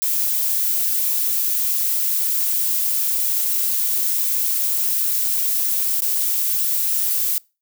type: noise with dropouts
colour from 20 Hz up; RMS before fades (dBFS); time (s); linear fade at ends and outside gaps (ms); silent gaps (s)
violet; -20; 0.02-7.38; 0; 6.005-6.02
effects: noise-tail reverb RT60 0.3 s tail -25 dB re dry